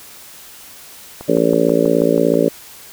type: click train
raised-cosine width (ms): 1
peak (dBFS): -16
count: 8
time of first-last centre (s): 1.21-2.341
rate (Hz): 6.19
type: harmonic tone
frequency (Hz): 56.7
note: A#1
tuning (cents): -47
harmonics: 3 / 4 / 5 / 6 / 7 / 8 / 9 / 10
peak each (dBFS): -22 / -22 / -18 / -24 / -19 / -18 / -21 / -19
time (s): 1.28-2.49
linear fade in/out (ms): 10
effects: white hiss -39 dBFS RMS until 2.92 s